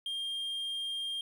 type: tone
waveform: triangle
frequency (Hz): 3207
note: G7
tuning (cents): +39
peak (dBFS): -32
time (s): 0.06-1.21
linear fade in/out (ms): 2
effects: 11-bit